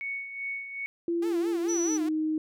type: tone with tremolo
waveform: sine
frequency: 2221 Hz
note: C#7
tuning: 3 cents sharp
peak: -30 dBFS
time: 0.01-0.86 s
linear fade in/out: 0 ms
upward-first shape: sine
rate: 2.6 Hz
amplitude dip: 60%
type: tone with pitch glide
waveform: sine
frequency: 340.1 to 311.9 Hz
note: F4 to D#4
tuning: -46 to +4 cents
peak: -25 dBFS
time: 1.08-2.38 s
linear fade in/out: 2 ms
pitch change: -150 cents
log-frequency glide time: 1.85-1.92 s
type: tone with vibrato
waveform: sawtooth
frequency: 385.7 Hz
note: G4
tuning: 28 cents flat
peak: -34 dBFS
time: 1.22-2.09 s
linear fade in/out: 5 ms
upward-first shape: sine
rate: 4.6 Hz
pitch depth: 250 cents each way
type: tone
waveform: sine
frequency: 5920 Hz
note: F#8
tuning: in tune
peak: -30 dBFS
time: 1.68-1.98 s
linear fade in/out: 20 ms
effects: none